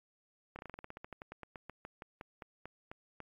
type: slowing click train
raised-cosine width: 0.5 ms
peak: -30 dBFS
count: 24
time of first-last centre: 0.56-3.203 s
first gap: 29 ms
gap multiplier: 1.11
effects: AAC 64 kbps